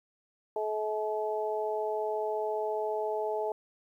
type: harmonic tone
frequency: 214.4 Hz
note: A3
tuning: 45 cents flat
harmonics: 2 / 3 / 4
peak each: -32 / -34 / -35 dBFS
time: 0.56-3.52 s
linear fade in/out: 2 ms
effects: 11-bit